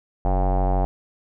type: tone with low-pass filter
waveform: square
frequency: 46.48 Hz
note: F#1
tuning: 9 cents sharp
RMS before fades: -20 dBFS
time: 0.25-0.85 s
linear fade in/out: 0 ms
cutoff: 760 Hz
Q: 6.3
effects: none